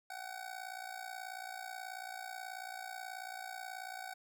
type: tone with amplitude modulation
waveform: 25% pulse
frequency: 753 Hz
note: F#5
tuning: 30 cents sharp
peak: -36 dBFS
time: 0.1-4.14 s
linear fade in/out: 5 ms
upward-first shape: sine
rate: 58.4 Hz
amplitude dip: 80%
effects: none

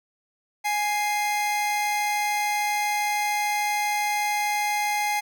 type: tone pair together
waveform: 45% pulse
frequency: 830.6 / 2093 Hz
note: G#5 / C7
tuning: 0 / 0 cents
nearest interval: octave + major third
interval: 1600 cents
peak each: -24 / -28 dBFS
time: 0.64-5.21 s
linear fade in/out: 20 ms
effects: none

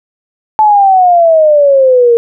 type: exponential sweep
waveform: sine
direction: down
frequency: 872 to 461.4 Hz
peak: -3 dBFS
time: 0.59-2.17 s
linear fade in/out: 0 ms
effects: none

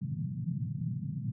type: band-pass noise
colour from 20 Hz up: white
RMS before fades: -35 dBFS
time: 0.01-1.32 s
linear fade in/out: 5 ms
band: 110 to 190 Hz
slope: 48 dB/octave
effects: none

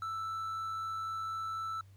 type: tone with amplitude modulation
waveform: triangle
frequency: 1323 Hz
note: E6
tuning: 6 cents sharp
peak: -32 dBFS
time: 0.02-1.81 s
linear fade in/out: 2 ms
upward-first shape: sine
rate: 104 Hz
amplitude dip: 30%
effects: added 97 Hz sine -54 dBFS peak until 1.96 s + pink hiss -70 dBFS RMS until 1.96 s

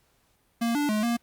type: tone with pitch steps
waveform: square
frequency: 232.8 / 291.9 / 213 / 235.5 Hz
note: A#3 / D4 / G#3 / A#3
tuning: -2 / -10 / +44 / +18 cents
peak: -24 dBFS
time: 0.61-1.17 s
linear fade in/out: 10 ms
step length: 140 ms
effects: pink hiss -67 dBFS RMS until 1.22 s + Opus 48 kbps

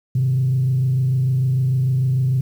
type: tone with frequency modulation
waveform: sine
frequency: 130 Hz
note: C3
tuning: 11 cents flat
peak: -14 dBFS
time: 0.15-2.41 s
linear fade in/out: 5 ms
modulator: 26.7 Hz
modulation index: 0.39
effects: tanh soft clip ceiling -11 dBFS + 8-bit

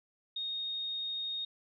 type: tone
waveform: sine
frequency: 3714 Hz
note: A#7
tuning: 7 cents flat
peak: -34 dBFS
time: 0.36-1.45 s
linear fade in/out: 5 ms
effects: none

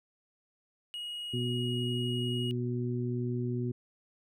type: tone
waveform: triangle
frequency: 2889 Hz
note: F#7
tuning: 42 cents flat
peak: -35 dBFS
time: 0.94-2.51 s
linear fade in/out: 0 ms
type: harmonic tone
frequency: 122.2 Hz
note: B2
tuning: 18 cents flat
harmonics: 1 / 2 / 3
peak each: -32 / -35 / -37 dBFS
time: 1.33-3.72 s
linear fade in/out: 10 ms
effects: none

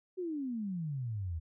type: exponential sweep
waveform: sine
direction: down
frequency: 380 to 77.5 Hz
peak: -34 dBFS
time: 0.17-1.4 s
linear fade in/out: 20 ms
effects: none

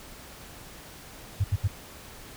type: tone bursts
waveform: sine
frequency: 98 Hz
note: G2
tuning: in tune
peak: -20 dBFS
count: 3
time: 1.4-1.679 s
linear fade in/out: 10 ms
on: 43 ms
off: 75 ms
effects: pink hiss -46 dBFS RMS until 2.36 s

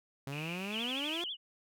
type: exponential sweep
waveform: sawtooth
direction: up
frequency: 134.4 to 355.2 Hz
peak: -34 dBFS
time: 0.27-1.24 s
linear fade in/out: 2 ms
type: band-pass noise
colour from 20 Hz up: pink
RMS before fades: -44 dBFS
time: 0.32-1.22 s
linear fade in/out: 10 ms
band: 2400 to 2800 Hz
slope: 96 dB/octave
type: tone with vibrato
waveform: sine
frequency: 3157 Hz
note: G7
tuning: 12 cents sharp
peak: -36 dBFS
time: 0.71-1.37 s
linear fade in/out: 50 ms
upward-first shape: triangle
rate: 12 Hz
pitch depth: 190 cents each way
effects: none

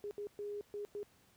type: tone bursts at uneven times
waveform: sine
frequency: 411.5 Hz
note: G#4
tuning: 16 cents flat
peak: -39 dBFS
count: 5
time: 0.04-0.11 / 0.18-0.27 / 0.39-0.61 / 0.74-0.85 / 0.95-1.03 s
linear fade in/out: 0 ms
effects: pink hiss -68 dBFS RMS until 1.36 s + high-pass 60 Hz 12 dB/octave

